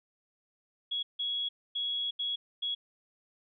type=tone bursts at uneven times; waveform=sine; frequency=3339 Hz; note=G#7; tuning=9 cents sharp; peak=-30 dBFS; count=5; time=0.91-1.03 / 1.19-1.49 / 1.75-2.11 / 2.19-2.36 / 2.62-2.75 s; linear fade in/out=10 ms; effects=none